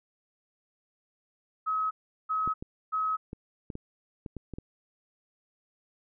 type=tone bursts; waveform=sine; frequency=1278 Hz; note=D#6; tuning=46 cents sharp; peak=-26 dBFS; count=3; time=1.66-3.17 s; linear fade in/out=20 ms; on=250 ms; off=380 ms
type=clicks; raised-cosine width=3 ms; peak=-25 dBFS; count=9; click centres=2.476 / 2.625 / 3.331 / 3.702 / 3.754 / 4.262 / 4.367 / 4.537 / 4.585 s
effects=none

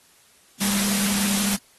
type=tone in noise; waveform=sine; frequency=200.1 Hz; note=G3; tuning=36 cents sharp; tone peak=-23 dBFS; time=0.6-1.57 s; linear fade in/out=20 ms; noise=white; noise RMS=-24 dBFS; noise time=0.6-1.57 s; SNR=-2 dB; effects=white hiss -56 dBFS RMS until 1.78 s + AAC 32 kbps

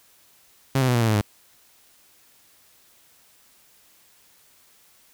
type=tone with pitch steps; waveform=sawtooth; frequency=134.9 / 129.11 / 123.56 / 118.25 / 113.18 / 108.31 / 103.66 Hz; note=C#3 / C3 / B2 / A#2 / A2 / A2 / G#2; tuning=-47 / -23 / +1 / +25 / +49 / -27 / -3 cents; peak=-14 dBFS; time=0.75-1.212 s; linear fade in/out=5 ms; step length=66 ms; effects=white hiss -57 dBFS RMS until 5.13 s

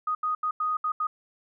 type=tone bursts at uneven times; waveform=sine; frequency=1244.5 Hz; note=D#6; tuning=in tune; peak=-24 dBFS; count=6; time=0.07-0.15 / 0.23-0.35 / 0.43-0.51 / 0.6-0.77 / 0.84-0.92 / 1-1.07 s; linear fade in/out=5 ms; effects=none

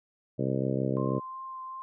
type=harmonic tone; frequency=66.2 Hz; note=C2; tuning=21 cents sharp; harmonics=2 / 3 / 4 / 5 / 6 / 7 / 8 / 9; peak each=-31 / -33 / -34 / -35 / -36 / -36 / -37 / -38 dBFS; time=0.38-1.2 s; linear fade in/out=20 ms
type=tone with vibrato; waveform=sine; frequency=1048 Hz; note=C6; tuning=2 cents sharp; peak=-37 dBFS; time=0.97-1.82 s; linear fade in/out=0 ms; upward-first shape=triangle; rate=2.7 Hz; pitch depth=13 cents each way
effects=none

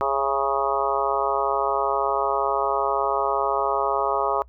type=harmonic tone with a mistuned harmonic; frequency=137.9 Hz; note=C#3; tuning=9 cents flat; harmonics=3 / 4 / 5 / 6 / 7 / 8 / 9; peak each=-28 / -28 / -28 / -28 / -28 / -28 / -28 dBFS; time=0.01-4.42 s; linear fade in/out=0 ms; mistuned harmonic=5; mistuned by=-32 cents; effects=noise-tail reverb RT60 0.1 s tail -25 dB re dry + added 60 Hz sine -46 dBFS peak until 4.48 s

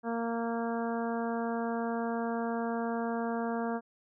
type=harmonic tone; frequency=231.4 Hz; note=A#3; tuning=13 cents flat; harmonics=1 / 2 / 3 / 4 / 5 / 6 / 7; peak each=-33 / -36 / -37 / -41 / -44 / -45 / -46 dBFS; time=0.03-3.81 s; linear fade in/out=50 ms; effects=none

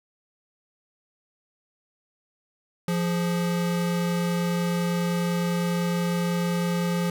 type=tone pair together; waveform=square; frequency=173.71 / 415.3 Hz; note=F3 / G#4; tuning=-9 / 0 cents; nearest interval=octave + minor third; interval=1509 cents; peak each=-24 / -34 dBFS; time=2.88-7.1 s; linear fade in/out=2 ms; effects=none

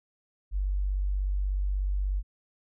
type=tone; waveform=sine; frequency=48.26 Hz; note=G1; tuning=26 cents flat; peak=-25 dBFS; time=0.51-2.23 s; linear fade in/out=50 ms; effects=none

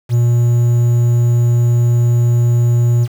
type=tone with quantisation; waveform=triangle; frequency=119.6 Hz; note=A#2; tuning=45 cents sharp; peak=-7 dBFS; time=0.09-3.08 s; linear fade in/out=50 ms; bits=6; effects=none

